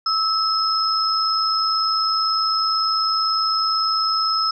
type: tone pair together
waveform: sine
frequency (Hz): 1300 / 5169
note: E6 / E8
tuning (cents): -24 / -35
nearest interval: 2 octaves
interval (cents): 2389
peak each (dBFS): -20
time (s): 0.06-4.51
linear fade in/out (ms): 5
effects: none